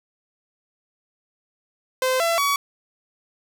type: tone with pitch steps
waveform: sawtooth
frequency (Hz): 516 / 672 / 1131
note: C5 / E5 / C#6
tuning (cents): -24 / +33 / +34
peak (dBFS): -15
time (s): 2.02-2.56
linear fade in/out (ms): 2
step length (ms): 180
effects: none